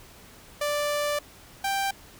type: tone pair in turn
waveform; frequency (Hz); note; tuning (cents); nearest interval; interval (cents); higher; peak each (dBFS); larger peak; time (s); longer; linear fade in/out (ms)
sawtooth; 587.3 / 785.9; D5 / G5; 0 / +4; perfect fourth; 504; second; -21; neither; 0.61-1.19 / 1.64-1.91; first; 5
effects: pink hiss -50 dBFS RMS until 2.19 s